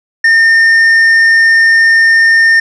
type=tone with tanh clipping; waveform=triangle; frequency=1817 Hz; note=A#6; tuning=45 cents flat; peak=-5 dBFS; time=0.24-2.6 s; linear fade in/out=5 ms; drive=9 dB; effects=none